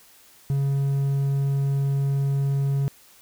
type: tone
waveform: triangle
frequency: 138.59 Hz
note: C#3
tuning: in tune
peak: -18 dBFS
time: 0.5-2.88 s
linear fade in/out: 0 ms
effects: white hiss -53 dBFS RMS until 3.21 s